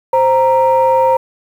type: tone pair together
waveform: sine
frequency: 523.6 / 932.3 Hz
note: C5 / A#5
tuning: +1 / 0 cents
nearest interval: minor seventh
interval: 999 cents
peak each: -10 dBFS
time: 0.13-1.17 s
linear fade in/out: 5 ms
effects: tanh soft clip ceiling -3 dBFS + 7-bit